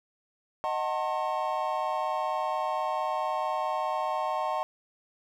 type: chord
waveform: triangle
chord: D# diminished seventh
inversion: none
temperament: just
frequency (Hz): 622.3 / 746.7 / 896 / 1075.3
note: D#5 / F#5 / A5 / C6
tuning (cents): 0 / +16 / +31 / +47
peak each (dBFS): -31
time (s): 0.64-4.63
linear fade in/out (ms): 0
effects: none